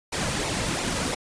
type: noise with flanger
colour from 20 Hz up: pink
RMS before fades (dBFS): -27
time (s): 0.12-1.15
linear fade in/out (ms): 10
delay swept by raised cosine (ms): 0.6 to 2.8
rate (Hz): 2.9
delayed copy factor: -0.55
effects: resampled to 22050 Hz